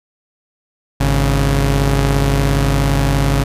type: tone pair together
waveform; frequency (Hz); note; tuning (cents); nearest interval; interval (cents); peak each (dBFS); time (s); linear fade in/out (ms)
sawtooth; 51.91 / 138.59; G#1 / C#3; 0 / 0; octave + perfect fourth; 1700; -11; 1-3.44; 10
effects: resampled to 32000 Hz